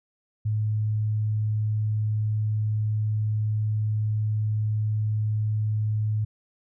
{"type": "tone", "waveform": "sine", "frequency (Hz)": 107.3, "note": "A2", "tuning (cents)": -43, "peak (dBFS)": -22, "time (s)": [0.45, 6.25], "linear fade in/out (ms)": 10, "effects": []}